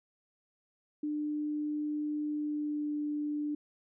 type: tone with pitch glide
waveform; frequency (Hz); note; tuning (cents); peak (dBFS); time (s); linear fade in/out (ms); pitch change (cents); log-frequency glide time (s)
sine; 299.1 to 296.5; D4 to D4; +32 to +17; -31; 1.03-3.55; 5; -15; 2.27-2.98
effects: none